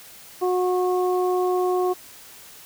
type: harmonic tone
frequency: 364 Hz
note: F#4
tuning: 28 cents flat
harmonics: 1 / 2 / 3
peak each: -20 / -26 / -30 dBFS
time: 0.41-1.94 s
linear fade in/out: 20 ms
effects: white hiss -45 dBFS RMS until 2.65 s